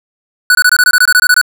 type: tone bursts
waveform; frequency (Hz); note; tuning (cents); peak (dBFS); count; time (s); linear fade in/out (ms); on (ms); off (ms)
square; 1480; F#6; 0; -5; 13; 0.5-1.414; 2; 50; 22
effects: none